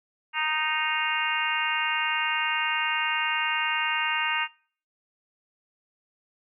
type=harmonic tone; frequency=310 Hz; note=D#4; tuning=6 cents flat; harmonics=3 / 4 / 5 / 6 / 7 / 8 / 9; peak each=-31 / -33 / -32 / -33 / -32 / -34 / -30 dBFS; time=0.33-4.48 s; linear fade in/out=50 ms; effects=noise-tail reverb RT60 0.5 s tail -24 dB re dry